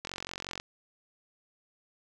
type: click train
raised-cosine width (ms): 0.2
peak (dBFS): -19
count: 26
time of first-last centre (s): 0.05-0.599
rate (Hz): 45.5
effects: none